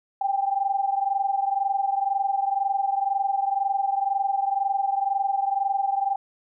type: tone pair together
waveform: sine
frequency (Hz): 784 / 806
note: G5 / G5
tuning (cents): 0 / +48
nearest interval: unison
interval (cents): 48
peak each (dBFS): -23 / -26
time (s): 0.21-6.16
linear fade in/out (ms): 5
effects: none